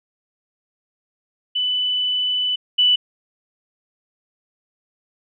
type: tone pair in turn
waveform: sine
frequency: 2991 / 2975 Hz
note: F#7 / F#7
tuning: +18 / +9 cents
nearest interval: unison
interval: 9 cents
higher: first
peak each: -18 / -12 dBFS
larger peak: second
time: 1.55-2.56 / 2.78-2.96 s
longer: first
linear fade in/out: 10 ms
effects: none